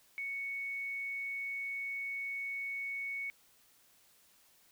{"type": "tone", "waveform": "sine", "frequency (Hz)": 2220, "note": "C#7", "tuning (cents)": 2, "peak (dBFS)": -36, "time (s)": [0.18, 3.3], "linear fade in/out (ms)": 0, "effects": ["white hiss -66 dBFS RMS until 4.71 s"]}